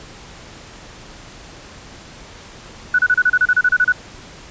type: tone bursts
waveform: sine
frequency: 1480 Hz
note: F#6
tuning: in tune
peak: -10 dBFS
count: 13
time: 2.94-3.923 s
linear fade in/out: 5 ms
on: 47 ms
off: 31 ms
effects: pink hiss -39 dBFS RMS until 4.5 s + resampled to 16000 Hz